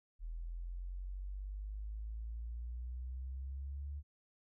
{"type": "exponential sweep", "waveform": "sine", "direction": "up", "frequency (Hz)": [40.48, 72.7], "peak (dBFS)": -40, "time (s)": [0.19, 4.03], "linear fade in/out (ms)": 50, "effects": []}